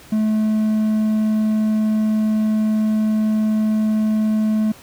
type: tone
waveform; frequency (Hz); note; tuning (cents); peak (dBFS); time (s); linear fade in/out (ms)
triangle; 216.1; A3; -31; -13; 0.12-4.72; 5
effects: pink hiss -44 dBFS RMS until 4.82 s + high-pass 60 Hz 12 dB/octave